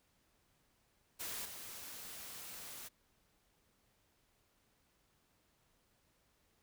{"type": "noise with level steps", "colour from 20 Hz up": "white", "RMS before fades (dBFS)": [-43, -49], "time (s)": [1.19, 2.89], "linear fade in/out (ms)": 20, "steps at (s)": 1.45, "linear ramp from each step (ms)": 5, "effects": ["pink hiss -75 dBFS RMS until 6.62 s"]}